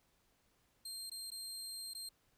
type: tone with dropouts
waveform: 25% pulse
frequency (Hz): 4186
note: C8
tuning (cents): 0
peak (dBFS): -39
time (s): 0.85-2.09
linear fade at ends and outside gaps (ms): 5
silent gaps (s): 1.098-1.115 / 1.305-1.316 / 1.936-1.948
effects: pink hiss -75 dBFS RMS until 2.37 s